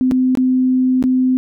sine tone with dropouts, 256.5 Hz, C4, 34 cents flat, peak -11 dBFS, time 0.01-1.37 s, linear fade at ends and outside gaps 0 ms, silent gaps 0.112-0.119 / 0.352-0.373 / 1.026-1.039 s, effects none

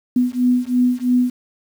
sine beating tone pair, 246.9 / 249.9 Hz, B3 / B3, 0 / +21 cents, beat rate 3 Hz, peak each -17 dBFS, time 0.16-1.3 s, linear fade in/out 5 ms, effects 7-bit

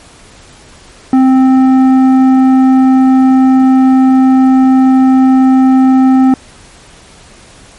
sine tone with tanh clipping, 261.6 Hz, C4, in tune, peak -5 dBFS, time 1.13-6.34 s, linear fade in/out 2 ms, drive 10 dB, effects pink hiss -38 dBFS RMS until 7.78 s + MP3 48 kbps

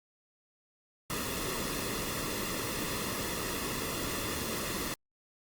pink noise with comb filter, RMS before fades -35 dBFS, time 1.1-4.94 s, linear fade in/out 0 ms, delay 1.3 ms, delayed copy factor -0.6, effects Opus 48 kbps

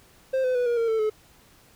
triangle tone with pitch steps, 526 / 508.7 / 491.9 / 475.7 / 460 / 444.9 / 430.2 Hz, C5 / C5 / B4 / A#4 / A#4 / A4 / A4, +9 / -49 / -7 / +35 / -23 / +19 / -39 cents, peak -19 dBFS, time 0.33-1.1 s, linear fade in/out 10 ms, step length 110 ms, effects pink hiss -56 dBFS RMS until 1.75 s

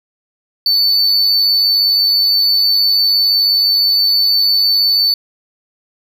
triangle tone with amplitude modulation, 4503 Hz, C#8, 26 cents sharp, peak -7 dBFS, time 0.66-5.14 s, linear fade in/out 2 ms, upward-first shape sine, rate 99.4 Hz, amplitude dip 35%, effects none

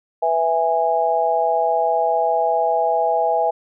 sine chord, E major, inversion second, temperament just, 494.4 / 659.3 / 824.1 Hz, B4 / E5 / G#5, +2 / 0 / -14 cents, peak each -23 / -19 / -19 dBFS, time 0.22-3.51 s, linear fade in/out 10 ms, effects none

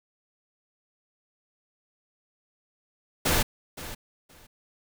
pink noise with echo, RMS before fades -23 dBFS, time 3.25-3.43 s, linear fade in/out 10 ms, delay 520 ms, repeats 2, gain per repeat -15 dB, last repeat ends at 4.47 s, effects none

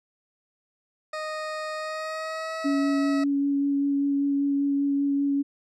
20% pulse tone with pitch glide, 620 to 644.5 Hz, D#5 to E5, -6 to -39 cents, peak -25 dBFS, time 1.13-3.24 s, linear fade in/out 5 ms, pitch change +67 cents, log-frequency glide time 1.75-2.56 s
sine tone with vibrato, 281 Hz, C#4, 24 cents sharp, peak -21 dBFS, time 2.64-5.43 s, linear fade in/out 20 ms, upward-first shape sine, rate 5.1 Hz, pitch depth 10 cents each way
effects low-pass 6000 Hz 12 dB/octave

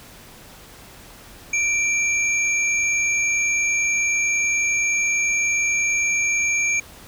sine tone pair together, 2349 / 6589 Hz, D7 / G#8, 0 / -15 cents, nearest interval octave + tritone, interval 1785 cents, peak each -19 / -24 dBFS, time 1.53-6.8 s, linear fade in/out 5 ms, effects pink hiss -44 dBFS RMS until 7.07 s

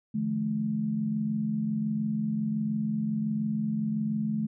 sine tone cluster, 148 / 169.4 / 215.1 Hz, D3 / E3 / A3, +14 / +48 / -39 cents, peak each -35 / -36 / -27 dBFS, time 0.14-4.47 s, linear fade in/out 10 ms, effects none

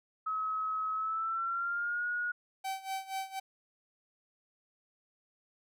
sine tone with pitch glide, 1282 to 1447.3 Hz, E6 to F#6, -49 to -39 cents, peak -31 dBFS, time 0.26-2.32 s, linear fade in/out 10 ms, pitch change +210 cents, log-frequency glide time 0.93-2.06 s
45% pulse tone with tremolo, 770 Hz, G5, 31 cents flat, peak -33 dBFS, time 2.64-3.4 s, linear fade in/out 10 ms, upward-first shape sine, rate 4.2 Hz, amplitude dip 85%
effects none

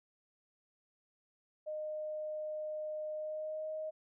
sine tone with pitch glide, 614 to 624.4 Hz, D#5 to D#5, -23 to +6 cents, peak -37 dBFS, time 1.66-3.91 s, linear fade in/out 20 ms, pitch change +29 cents, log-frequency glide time 3.13-3.7 s, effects none

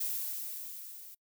violet noise with level ramp, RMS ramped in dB -33 to -50 dBFS, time 0-1.15 s, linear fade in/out 10 ms, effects noise-tail reverb RT60 0.1 s tail -25 dB re dry

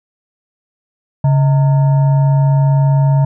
sine tone with frequency modulation, 139.2 Hz, C#3, 8 cents sharp, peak -8 dBFS, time 1.24-3.25 s, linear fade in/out 5 ms, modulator 776 Hz, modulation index 0.31, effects none

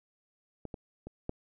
clicks, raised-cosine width 2 ms, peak -26 / -26 / -29 / -20 dBFS, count 4, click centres 0.653 / 0.742 / 1.07 / 1.294 s, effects none

